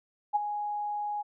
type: tone with ADSR envelope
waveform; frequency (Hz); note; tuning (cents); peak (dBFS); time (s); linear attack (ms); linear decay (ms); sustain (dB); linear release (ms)
sine; 830.6; G#5; 0; -20; 0.33-1.23; 26; 20; -10; 22
effects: none